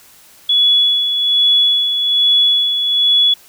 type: tone with tremolo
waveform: sine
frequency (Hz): 3395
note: G#7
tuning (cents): +37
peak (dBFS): -8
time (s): 0.49-3.34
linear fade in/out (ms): 5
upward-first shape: sine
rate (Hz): 1.2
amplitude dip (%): 50
effects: white hiss -45 dBFS RMS until 3.48 s